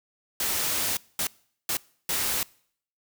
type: noise bursts at uneven times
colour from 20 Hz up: white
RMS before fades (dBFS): -27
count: 4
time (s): 0.4-0.97 / 1.19-1.27 / 1.69-1.77 / 2.09-2.43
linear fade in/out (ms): 2
effects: noise-tail reverb RT60 0.6 s tail -24 dB re dry